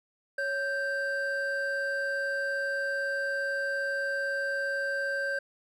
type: tone pair together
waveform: triangle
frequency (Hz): 555.2 / 1568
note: C#5 / G6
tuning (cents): +3 / 0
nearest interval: octave + tritone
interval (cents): 1797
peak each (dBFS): -31 / -28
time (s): 0.38-5.39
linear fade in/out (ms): 5
effects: none